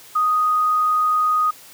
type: tone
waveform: sine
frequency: 1244.5 Hz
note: D#6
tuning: in tune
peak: -15 dBFS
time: 0.15-1.51 s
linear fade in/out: 10 ms
effects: white hiss -44 dBFS RMS until 1.73 s + high-pass 100 Hz 12 dB/octave